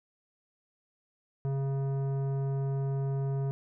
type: tone with tanh clipping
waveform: sine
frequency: 136.8 Hz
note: C#3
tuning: 23 cents flat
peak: -30 dBFS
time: 1.45-3.51 s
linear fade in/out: 0 ms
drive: 13 dB
effects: none